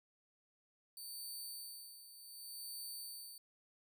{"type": "tone with tremolo", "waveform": "15% pulse", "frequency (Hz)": 4565, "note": "D8", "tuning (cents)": -50, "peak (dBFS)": -38, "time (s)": [0.97, 3.38], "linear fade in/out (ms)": 2, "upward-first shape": "sine", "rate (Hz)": 0.67, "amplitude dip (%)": 70, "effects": []}